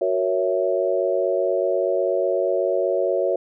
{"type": "chord", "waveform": "sine", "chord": "F# dominant seventh", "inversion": "none", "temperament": "equal", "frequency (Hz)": [370, 466.2, 554.4, 659.3], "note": ["F#4", "A#4", "C#5", "E5"], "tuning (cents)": [0, 0, 0, 0], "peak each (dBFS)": [-24, -26, -22, -25], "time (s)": [0.01, 3.36], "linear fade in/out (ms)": 5, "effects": []}